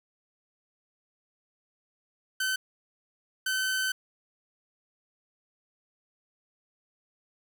sawtooth tone bursts at uneven times, 1528 Hz, G6, 45 cents flat, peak -23 dBFS, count 2, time 2.4-2.56 / 3.46-3.92 s, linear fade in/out 5 ms, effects none

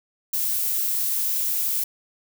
violet noise, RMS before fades -24 dBFS, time 0.33-1.84 s, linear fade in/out 5 ms, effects none

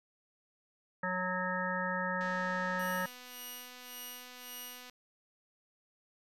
harmonic tone, 183.5 Hz, F#3, 14 cents flat, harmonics 1 / 3 / 5 / 7 / 9 / 10, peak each -39 / -39 / -39 / -39 / -39 / -39 dBFS, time 1.03-3.06 s, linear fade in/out 5 ms
click train, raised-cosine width 0.2 ms, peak -34 dBFS, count 670, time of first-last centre 2.21-4.897 s, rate 249 Hz
5% pulse tone with tremolo, 2900 Hz, F#7, 35 cents flat, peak -35 dBFS, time 2.79-4.9 s, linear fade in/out 5 ms, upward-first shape sine, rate 1.8 Hz, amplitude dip 85%
effects none

